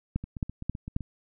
two click trains, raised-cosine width 5 ms, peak -24 / -15 dBFS, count 7 / 4, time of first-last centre 0.24-1.007 / 0.16-0.964 s, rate 7.82 / 3.73 Hz, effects none

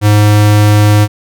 square tone, 104.7 Hz, G#2, 15 cents sharp, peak -5 dBFS, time 0.01-1.08 s, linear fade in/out 50 ms, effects none

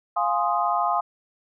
sine chord, F minor seventh, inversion none, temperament equal, 698.5 / 830.6 / 1046.5 / 1244.5 Hz, F5 / Ab5 / C6 / Eb6, 0 / 0 / 0 / 0 cents, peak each -25 / -26 / -26 / -26 dBFS, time 0.16-1.01 s, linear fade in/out 10 ms, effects none

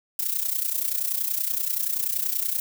violet noise with amplitude modulation, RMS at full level -23 dBFS, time 0.19-2.6 s, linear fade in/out 2 ms, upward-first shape sine, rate 30.5 Hz, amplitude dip 75%, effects none

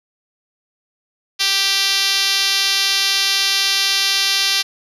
5% pulse tone with band-pass filter, 392 Hz, G4, in tune, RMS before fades -17 dBFS, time 1.39-4.63 s, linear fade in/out 20 ms, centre 5000 Hz, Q 1.2, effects none

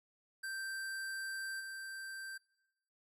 square tone with level steps, 1567 Hz, G6, 1 cent flat, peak -40 / -44 dBFS, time 0.43-2.38 s, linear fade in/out 10 ms, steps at 1.59 s, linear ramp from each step 20 ms, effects noise-tail reverb RT60 1.0 s tail -24 dB re dry + AAC 48 kbps

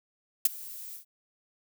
violet noise with ADSR envelope, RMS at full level -18 dBFS, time 0.45-1.05 s, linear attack 5 ms, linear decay 19 ms, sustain -24 dB, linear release 110 ms, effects none

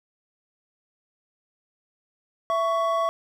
triangle tone pair together, 664.2 / 1117 Hz, E5 / C#6, +13 / +13 cents, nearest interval major sixth, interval 900 cents, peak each -22 dBFS, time 2.5-3.09 s, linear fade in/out 0 ms, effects none

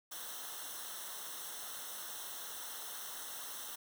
white noise with comb filter, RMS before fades -45 dBFS, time 0.11-3.76 s, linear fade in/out 10 ms, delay 0.42 ms, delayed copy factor -0.85, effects none

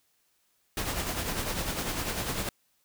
pink noise with tremolo, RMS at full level -30 dBFS, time 0.77-2.49 s, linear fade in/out 2 ms, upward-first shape sine, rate 10 Hz, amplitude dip 50%, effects white hiss -71 dBFS RMS until 2.84 s

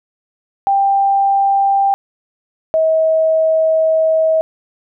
sine tone pair in turn, 790 / 639.5 Hz, G5 / D#5, +13 / +47 cents, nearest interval major third, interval 366 cents, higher first, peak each -10 dBFS, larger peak neither, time 0.67-1.94 / 2.74-4.41 s, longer second, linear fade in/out 0 ms, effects none

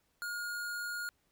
square tone, 1429 Hz, F6, 39 cents sharp, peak -37 dBFS, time 0.22-1.09 s, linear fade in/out 0 ms, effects pink hiss -75 dBFS RMS until 1.31 s

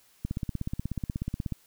click train, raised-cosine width 5 ms, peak -18 dBFS, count 22, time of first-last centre 0.25-1.523 s, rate 16.5 Hz, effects white hiss -62 dBFS RMS until 1.66 s

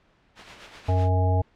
white noise with tremolo, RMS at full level -37 dBFS, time 0.35-1.1 s, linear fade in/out 50 ms, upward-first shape sine, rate 7.9 Hz, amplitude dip 50%
harmonic tone, 92 Hz, F#2, 9 cents flat, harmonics 1 / 3 / 5 / 7 / 9, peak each -19 / -34 / -32 / -31 / -30 dBFS, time 0.88-1.42 s, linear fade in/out 10 ms
effects pink hiss -62 dBFS RMS until 1.55 s + low-pass 3000 Hz 12 dB/octave

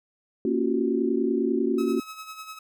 sine chord, Gb major seventh, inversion first, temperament equal with one note detuned, 233.1 / 277.2 / 349.2 / 379.3 Hz, Bb3 / Db4 / F4 / Gb4, 0 / 0 / 0 / +43 cents, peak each -27 dBFS, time 0.45-2 s, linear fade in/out 2 ms
sawtooth tone with tremolo, 1284 Hz, E6, 46 cents flat, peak -32 dBFS, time 1.78-2.59 s, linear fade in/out 5 ms, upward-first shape sine, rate 10 Hz, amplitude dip 60%
effects none

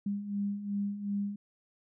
sine beating tone pair, 200 / 202.7 Hz, G3 / G#3, +35 / -42 cents, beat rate 2.7 Hz, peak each -38 / -32 dBFS, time 0.06-1.36 s, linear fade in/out 5 ms, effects none

